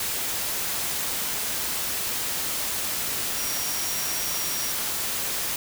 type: tone in noise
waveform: sine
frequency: 5650 Hz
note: F8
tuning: 19 cents sharp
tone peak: -33 dBFS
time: 3.37-4.72 s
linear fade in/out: 2 ms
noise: white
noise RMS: -28 dBFS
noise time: 0-5.56 s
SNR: -8 dB
effects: none